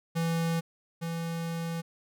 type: tone pair in turn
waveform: square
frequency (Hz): 165.9 / 166.55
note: E3 / E3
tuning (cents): +11 / +18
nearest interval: unison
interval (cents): 7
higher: second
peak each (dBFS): -27 / -32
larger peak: first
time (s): 0.15-0.61 / 1.01-1.82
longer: second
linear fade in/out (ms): 20
effects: none